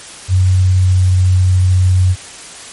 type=tone with pitch glide; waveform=sine; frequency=92.9 to 92.21 Hz; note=F#2 to F#2; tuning=+7 to -5 cents; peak=-7 dBFS; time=0.28-2.16 s; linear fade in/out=50 ms; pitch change=-12 cents; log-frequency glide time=0.6-1.02 s; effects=white hiss -32 dBFS RMS until 2.72 s + MP3 48 kbps